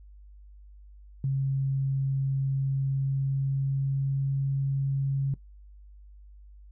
sine tone with pitch glide, 135.7 to 137.2 Hz, C#3 to C#3, -36 to -17 cents, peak -24 dBFS, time 1.24-5.34 s, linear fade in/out 2 ms, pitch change +19 cents, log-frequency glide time 2.48-4.36 s, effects noise-tail reverb RT60 0.1 s tail -18 dB re dry + added 50 Hz sine -47 dBFS peak until 6.71 s

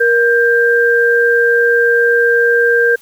sine tone pair together, 471.8 / 1587 Hz, A#4 / G6, +21 / +21 cents, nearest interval octave + major sixth, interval 2100 cents, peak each -11 dBFS, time 0-2.96 s, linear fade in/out 10 ms, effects white hiss -46 dBFS RMS until 3.01 s

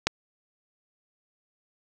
click, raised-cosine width 0.2 ms, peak -4 dBFS, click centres 0.07 s, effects none

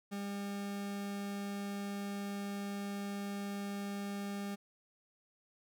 40% pulse tone, 200.8 Hz, G3, 42 cents sharp, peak -37 dBFS, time 0.11-4.56 s, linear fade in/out 20 ms, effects none

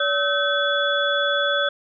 sine tone cluster, 572 / 1294 / 1536 / 3417 Hz, D5 / E6 / G6 / G#7, -46 / -32 / -36 / +49 cents, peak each -23 / -27 / -23 / -24 dBFS, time 0-1.69 s, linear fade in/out 5 ms, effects none

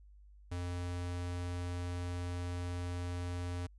square tone, 88.4 Hz, F2, 22 cents sharp, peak -37 dBFS, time 0.51-3.67 s, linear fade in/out 10 ms, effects added 50 Hz sine -55 dBFS peak until 3.78 s + resampled to 24000 Hz

